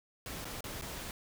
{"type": "noise with dropouts", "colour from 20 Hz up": "pink", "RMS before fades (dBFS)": -42, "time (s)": [0.26, 1.11], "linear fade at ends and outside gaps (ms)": 1, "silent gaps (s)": [[0.446, 0.453], [0.607, 0.641], [0.813, 0.821]], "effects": []}